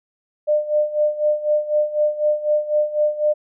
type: tone with tremolo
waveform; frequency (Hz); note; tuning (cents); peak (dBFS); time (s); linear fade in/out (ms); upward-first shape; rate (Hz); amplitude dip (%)
sine; 601; D5; +40; -13; 0.47-3.34; 20; sine; 4; 80
effects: none